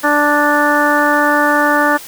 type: harmonic tone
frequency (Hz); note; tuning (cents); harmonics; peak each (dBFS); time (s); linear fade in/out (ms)
293.7; D4; 0; 1 / 2 / 3 / 4 / 5 / 6; -17 / -17 / -17 / -17 / -17 / -17; 0.03-1.98; 20
effects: white hiss -33 dBFS RMS until 2.07 s